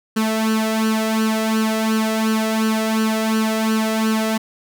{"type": "tone with flanger", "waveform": "sawtooth", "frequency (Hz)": 220, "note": "A3", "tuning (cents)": 0, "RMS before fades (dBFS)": -19, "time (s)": [0.16, 4.38], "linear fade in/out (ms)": 10, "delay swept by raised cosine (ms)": [0.68, 1.56], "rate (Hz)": 2.8, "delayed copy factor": 0.75, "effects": []}